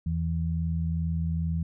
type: tone pair together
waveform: sine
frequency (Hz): 82.41 / 164.81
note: E2 / E3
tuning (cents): 0 / 0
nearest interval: octave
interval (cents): 1200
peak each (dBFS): -28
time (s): 0.06-1.63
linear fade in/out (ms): 5
effects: none